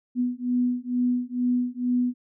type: beating tone pair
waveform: sine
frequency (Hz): 245.9 / 248.1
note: B3 / B3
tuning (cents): -7 / +8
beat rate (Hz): 2.2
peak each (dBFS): -25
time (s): 0.15-2.14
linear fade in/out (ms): 50
effects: none